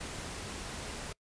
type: noise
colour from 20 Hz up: pink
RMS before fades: -41 dBFS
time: 0-1.13 s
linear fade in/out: 10 ms
effects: noise-tail reverb RT60 0.1 s tail -24 dB re dry + resampled to 22050 Hz